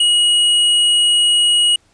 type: tone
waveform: square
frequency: 2900 Hz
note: F#7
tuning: 35 cents flat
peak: -11 dBFS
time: 0-1.76 s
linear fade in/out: 5 ms
effects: pink hiss -56 dBFS RMS until 1.93 s + resampled to 22050 Hz